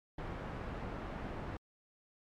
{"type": "low-pass noise", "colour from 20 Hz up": "pink", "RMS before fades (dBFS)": -42, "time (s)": [0.18, 1.57], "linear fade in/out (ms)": 5, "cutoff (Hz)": 1500, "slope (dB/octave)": 12, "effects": ["MP3 96 kbps"]}